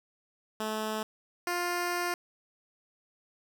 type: tone pair in turn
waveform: 10% pulse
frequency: 216.8 / 351.7 Hz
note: A3 / F4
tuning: -25 / +12 cents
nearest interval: minor sixth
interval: 837 cents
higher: second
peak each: -23 / -21 dBFS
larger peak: second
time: 0.6-1.03 / 1.47-2.14 s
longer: second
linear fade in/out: 2 ms
effects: none